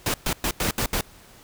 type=noise bursts at uneven times; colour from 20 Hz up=pink; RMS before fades=-24 dBFS; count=6; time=0.06-0.14 / 0.26-0.33 / 0.44-0.51 / 0.6-0.71 / 0.78-0.86 / 0.93-1.01 s; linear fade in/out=2 ms; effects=pink hiss -50 dBFS RMS until 1.43 s